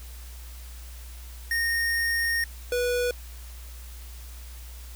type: tone pair in turn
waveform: square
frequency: 1848 / 489.5 Hz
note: A#6 / B4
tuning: -16 / -15 cents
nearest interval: octave + major seventh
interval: 2299 cents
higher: first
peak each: -24 dBFS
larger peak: neither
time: 1.51-2.44 / 2.72-3.11 s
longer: first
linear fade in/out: 2 ms
effects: added 60 Hz sine -39 dBFS peak until 4.95 s + white hiss -49 dBFS RMS until 4.95 s